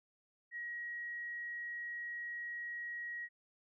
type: tone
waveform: sine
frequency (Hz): 1900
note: A#6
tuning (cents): +33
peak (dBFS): -40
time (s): 0.51-3.29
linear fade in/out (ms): 50
effects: none